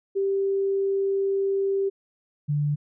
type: tone pair in turn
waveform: sine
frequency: 392 / 146.83 Hz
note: G4 / D3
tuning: 0 / 0 cents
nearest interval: octave + perfect fourth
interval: 1700 cents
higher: first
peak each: -21 dBFS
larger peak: neither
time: 0.15-1.9 / 2.48-2.76 s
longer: first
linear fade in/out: 20 ms
effects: none